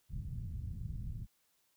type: low-pass noise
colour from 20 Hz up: white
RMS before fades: -41 dBFS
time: 0.09-1.27 s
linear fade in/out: 50 ms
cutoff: 130 Hz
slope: 24 dB/octave
effects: white hiss -75 dBFS RMS until 1.76 s